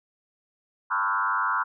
sine tone with frequency modulation, 1214 Hz, D#6, 43 cents flat, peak -22 dBFS, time 0.9-1.64 s, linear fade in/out 20 ms, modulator 99.2 Hz, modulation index 2.8, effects none

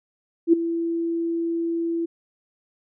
sine tone with ADSR envelope, 334.6 Hz, E4, 26 cents sharp, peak -9 dBFS, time 0.47-2.06 s, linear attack 61 ms, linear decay 8 ms, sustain -13 dB, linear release 12 ms, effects none

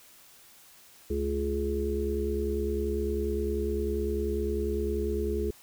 harmonic tone with a mistuned harmonic, 70 Hz, C#2, 18 cents sharp, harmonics 1 / 3 / 5 / 6, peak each -31 / -36 / -33 / -31 dBFS, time 1.1-5.51 s, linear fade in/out 5 ms, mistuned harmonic 3, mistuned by +58 cents, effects white hiss -55 dBFS RMS until 5.62 s

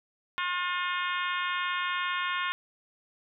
harmonic tone, 357.5 Hz, F4, 41 cents sharp, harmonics 3 / 4 / 5 / 6 / 7 / 8 / 9 / 10, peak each -32 / -34 / -36 / -38 / -39 / -40 / -41 / -42 dBFS, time 0.38-2.52 s, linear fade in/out 0 ms, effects none

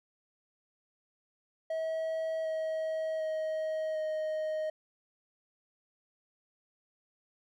triangle tone with pitch steps, 643 / 636.3 / 629.8 / 623.3 Hz, E5 / D#5 / D#5 / D#5, -43 / +39 / +21 / +3 cents, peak -29 dBFS, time 1.7-4.7 s, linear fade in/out 5 ms, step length 750 ms, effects none

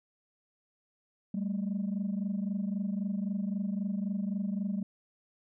sine tone pair together, 194.1 / 217.9 Hz, G3 / A3, -17 / -17 cents, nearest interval major second, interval 200 cents, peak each -30 / -33 dBFS, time 1.34-4.83 s, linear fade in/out 5 ms, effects tanh soft clip ceiling -26 dBFS

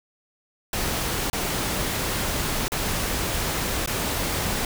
pink noise with dropouts, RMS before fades -26 dBFS, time 0.73-4.65 s, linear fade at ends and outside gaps 2 ms, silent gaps 1.3-1.33 / 2.681-2.719 / 3.861-3.874 s, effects none

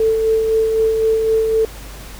sine tone with tremolo, 443.8 Hz, A4, 15 cents sharp, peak -11 dBFS, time 0-1.65 s, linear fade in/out 2 ms, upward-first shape sine, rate 3.9 Hz, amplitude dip 35%, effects added 50 Hz sine -33 dBFS peak until 2.19 s + pink hiss -37 dBFS RMS until 2.19 s

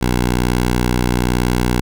10% pulse tone, 61.1 Hz, B1, 18 cents flat, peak -6 dBFS, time 0.01-1.81 s, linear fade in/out 10 ms, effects none

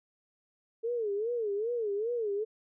sine tone with vibrato, 440 Hz, A4, in tune, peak -29 dBFS, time 0.83-2.45 s, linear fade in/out 20 ms, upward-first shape sine, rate 2.5 Hz, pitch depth 170 cents each way, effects none

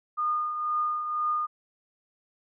sine tone with tremolo, 1221 Hz, D#6, 33 cents flat, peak -23 dBFS, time 0.17-1.47 s, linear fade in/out 20 ms, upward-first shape triangle, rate 2 Hz, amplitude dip 55%, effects none

